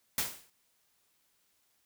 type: noise with exponential decay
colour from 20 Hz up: white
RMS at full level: -28 dBFS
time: 0.18-0.5 s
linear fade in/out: 2 ms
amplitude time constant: 68 ms
effects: white hiss -73 dBFS RMS until 1.85 s